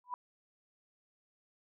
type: tone with exponential growth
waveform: sine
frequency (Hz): 987.8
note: B5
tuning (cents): 0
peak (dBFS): -31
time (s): 0.04-0.14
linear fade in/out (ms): 1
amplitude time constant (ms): 20
effects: none